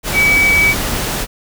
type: tone in noise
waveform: sine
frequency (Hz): 2284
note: D7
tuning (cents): -49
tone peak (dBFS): -9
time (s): 0.13-0.75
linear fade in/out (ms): 50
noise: pink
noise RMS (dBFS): -19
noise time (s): 0.03-1.27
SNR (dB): +7
effects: none